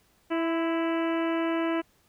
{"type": "harmonic tone with a mistuned harmonic", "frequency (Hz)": 329.6, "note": "E4", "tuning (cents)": 0, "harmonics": [1, 2, 3, 4, 5, 6, 7, 8, 9], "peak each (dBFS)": [-26, -32, -36, -38, -40, -42, -43, -44, -45], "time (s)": [0.3, 1.82], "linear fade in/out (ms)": 20, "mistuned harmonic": 3, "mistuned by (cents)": 29, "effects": ["pink hiss -65 dBFS RMS until 2.08 s"]}